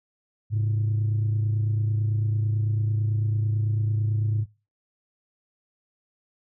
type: tone pair together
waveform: sine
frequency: 105.98 / 135 Hz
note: G#2 / C#3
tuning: +36 / -45 cents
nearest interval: major third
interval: 419 cents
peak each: -20 / -30 dBFS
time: 0.5-4.46 s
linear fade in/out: 50 ms
effects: noise-tail reverb RT60 0.3 s tail -23 dB re dry + tanh soft clip ceiling -18 dBFS